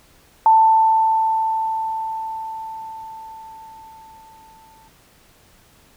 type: tone with exponential decay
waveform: sine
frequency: 887 Hz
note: A5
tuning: 14 cents sharp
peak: -8 dBFS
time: 0.46-4.88 s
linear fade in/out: 1 ms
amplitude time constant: 960 ms
effects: pink hiss -53 dBFS RMS until 5.96 s